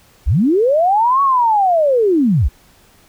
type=linear two-way sweep; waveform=sine; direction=up then down; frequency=41.11 to 1129 to 41.11 Hz; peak=-10 dBFS; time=0.26-2.49 s; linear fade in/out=20 ms; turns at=1.22 s; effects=pink hiss -50 dBFS RMS until 3.08 s